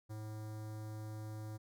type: tone with notch filter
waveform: square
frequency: 107.9 Hz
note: A2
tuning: 33 cents flat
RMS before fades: -45 dBFS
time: 0.09-1.58 s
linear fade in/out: 20 ms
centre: 2700 Hz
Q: 0.65
effects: none